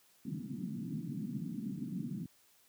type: band-pass noise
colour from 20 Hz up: pink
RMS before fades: -40 dBFS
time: 0.25-2.26 s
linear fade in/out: 5 ms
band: 140 to 280 Hz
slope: 48 dB/octave
effects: white hiss -67 dBFS RMS until 2.68 s + high-pass 60 Hz 12 dB/octave